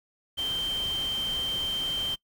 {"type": "tone in noise", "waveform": "sine", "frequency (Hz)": 3134, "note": "G7", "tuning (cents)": -1, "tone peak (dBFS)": -27, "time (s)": [0.37, 2.16], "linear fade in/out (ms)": 20, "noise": "pink", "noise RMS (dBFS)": -40, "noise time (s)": [0.37, 2.16], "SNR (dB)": 10, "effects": ["noise-tail reverb RT60 0.1 s tail -23 dB re dry"]}